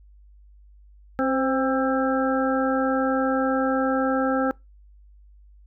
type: harmonic tone with a mistuned harmonic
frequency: 265.9 Hz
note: C4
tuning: 28 cents sharp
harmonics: 1 / 2 / 3 / 5 / 6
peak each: -23 / -25 / -29 / -28 / -33 dBFS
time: 1.19-4.51 s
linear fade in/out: 0 ms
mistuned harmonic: 2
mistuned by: -30 cents
effects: noise-tail reverb RT60 0.2 s tail -23 dB re dry + added 50 Hz sine -48 dBFS peak until 5.66 s